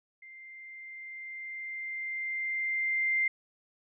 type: tone with level ramp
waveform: sine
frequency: 2093 Hz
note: C7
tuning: in tune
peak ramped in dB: -47 to -24 dBFS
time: 0.22-3.28 s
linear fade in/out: 5 ms
effects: none